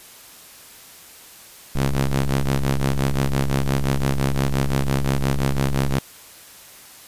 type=ring-modulated tone; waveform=sawtooth; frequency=67.2 Hz; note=C2; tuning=47 cents sharp; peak=-11 dBFS; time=1.75-5.99 s; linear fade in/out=5 ms; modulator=70.1 Hz; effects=white hiss -44 dBFS RMS until 7.07 s + resampled to 32000 Hz